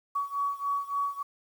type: beating tone pair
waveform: sine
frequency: 1128 / 1131.5 Hz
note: C#6 / C#6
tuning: +30 / +35 cents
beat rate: 3.5 Hz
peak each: -30 / -32 dBFS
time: 0.15-1.23 s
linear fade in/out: 10 ms
effects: 9-bit